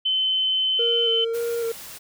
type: tone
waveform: sine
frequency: 3059 Hz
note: G7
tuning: 43 cents flat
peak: -19 dBFS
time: 0.05-1.25 s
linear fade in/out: 10 ms
type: tone with vibrato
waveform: triangle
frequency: 463.2 Hz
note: A#4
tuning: 11 cents flat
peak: -21 dBFS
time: 0.79-1.72 s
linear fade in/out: 5 ms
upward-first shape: square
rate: 1.8 Hz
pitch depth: 19 cents each way
type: noise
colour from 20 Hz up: white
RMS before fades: -39 dBFS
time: 1.33-1.99 s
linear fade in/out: 20 ms
effects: none